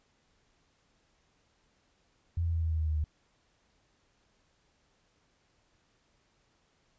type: tone with pitch steps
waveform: sine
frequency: 84.9 / 83.59 / 82.29 / 81.02 / 79.77 / 78.53 / 77.32 / 76.12 Hz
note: F2 / E2 / E2 / E2 / D#2 / D#2 / D#2 / D#2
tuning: -48 / +25 / -2 / -29 / +44 / +17 / -10 / -37 cents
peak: -27 dBFS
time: 2.37-3.042 s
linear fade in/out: 5 ms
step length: 84 ms
effects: pink hiss -71 dBFS RMS until 6.98 s + resampled to 16000 Hz